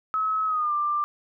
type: tone with pitch glide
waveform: sine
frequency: 1286 to 1186.1 Hz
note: E6 to D6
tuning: -43 to +17 cents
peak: -22 dBFS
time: 0.14-1.04 s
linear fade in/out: 0 ms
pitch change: -140 cents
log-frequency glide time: 0.46-0.73 s
effects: none